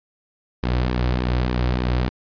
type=tone with flanger; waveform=sawtooth; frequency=61.74 Hz; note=B1; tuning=in tune; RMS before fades=-21 dBFS; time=0.63-2.09 s; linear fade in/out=0 ms; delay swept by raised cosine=1.4 to 4.9 ms; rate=3.4 Hz; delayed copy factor=-0.5; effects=resampled to 11025 Hz